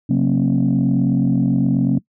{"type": "tone cluster", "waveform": "sine", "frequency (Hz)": [134.6, 182.9, 231.7, 270.5], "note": ["C3", "F#3", "A#3", "C#4"], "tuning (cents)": [49, -20, -10, -42], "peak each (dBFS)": -18, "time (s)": [0.09, 1.99], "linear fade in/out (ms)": 10, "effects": ["noise-tail reverb RT60 0.1 s tail -22 dB re dry", "tanh soft clip ceiling -8 dBFS"]}